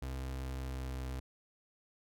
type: tone with pitch glide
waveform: 35% pulse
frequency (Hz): 65.5 to 64.71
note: C2 to C2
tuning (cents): +2 to -19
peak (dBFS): -36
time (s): 0.02-1.2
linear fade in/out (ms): 5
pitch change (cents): -21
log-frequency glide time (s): 0.51-0.96
effects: none